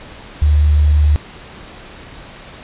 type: tone with quantisation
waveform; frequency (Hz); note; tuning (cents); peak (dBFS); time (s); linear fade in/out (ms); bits
sine; 74.5; D2; +25; -8; 0.42-1.16; 0; 6
effects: pink hiss -36 dBFS RMS until 2.63 s + resampled to 8000 Hz